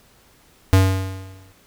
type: tone with exponential decay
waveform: square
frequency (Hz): 95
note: F#2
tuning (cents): +46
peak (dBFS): -9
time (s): 0.73-1.52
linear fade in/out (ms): 0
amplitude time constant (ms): 170
effects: pink hiss -54 dBFS RMS until 1.66 s